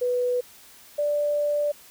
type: tone pair in turn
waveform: sine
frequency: 493.6 / 587 Hz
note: B4 / D5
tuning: -1 / -1 cents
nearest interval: minor third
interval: 300 cents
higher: second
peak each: -21 dBFS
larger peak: neither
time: 0.01-0.41 / 0.98-1.72 s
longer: second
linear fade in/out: 10 ms
effects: white hiss -50 dBFS RMS until 1.9 s

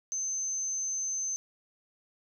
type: tone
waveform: sine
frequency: 6210 Hz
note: G8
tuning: 17 cents flat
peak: -30 dBFS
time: 0.12-1.36 s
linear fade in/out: 0 ms
effects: none

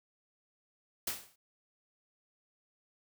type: noise with exponential decay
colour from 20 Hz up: white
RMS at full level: -32 dBFS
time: 1.07-1.36 s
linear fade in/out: 5 ms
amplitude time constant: 61 ms
effects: none

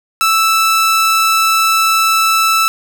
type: tone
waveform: sawtooth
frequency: 1318.5 Hz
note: E6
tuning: in tune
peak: -6 dBFS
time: 0.21-2.68 s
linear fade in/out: 0 ms
effects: none

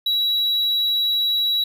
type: tone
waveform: triangle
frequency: 3896 Hz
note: B7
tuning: 24 cents flat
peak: -16 dBFS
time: 0.06-1.64 s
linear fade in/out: 5 ms
effects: none

